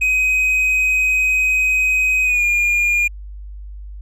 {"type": "tone with pitch glide", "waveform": "triangle", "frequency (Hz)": [2519, 2419], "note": ["D#7", "D#7"], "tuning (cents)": [21, -49], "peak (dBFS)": -12, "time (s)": [0.01, 3.08], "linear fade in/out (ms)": 10, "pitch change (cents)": -70, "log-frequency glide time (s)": [2.24, 2.44], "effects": ["added 50 Hz sine -30 dBFS peak until 4.01 s"]}